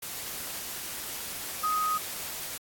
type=tone in noise; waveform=sine; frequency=1253 Hz; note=D#6; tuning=12 cents sharp; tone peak=-25 dBFS; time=1.63-1.98 s; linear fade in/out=10 ms; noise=white; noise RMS=-37 dBFS; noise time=0.02-2.58 s; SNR=+9 dB; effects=AAC 64 kbps